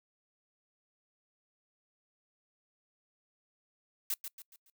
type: noise with echo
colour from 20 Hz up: blue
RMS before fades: -33 dBFS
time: 4.1-4.14 s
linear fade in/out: 2 ms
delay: 140 ms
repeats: 4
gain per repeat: -8 dB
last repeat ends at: 4.7 s
effects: noise-tail reverb RT60 0.1 s tail -24 dB re dry